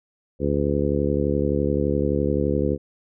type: harmonic tone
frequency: 71.7 Hz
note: D2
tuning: 41 cents flat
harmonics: 1 / 2 / 3 / 4 / 5 / 6 / 7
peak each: -27 / -27 / -27 / -27 / -27 / -27 / -27 dBFS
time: 0.39-2.78 s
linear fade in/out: 50 ms
effects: none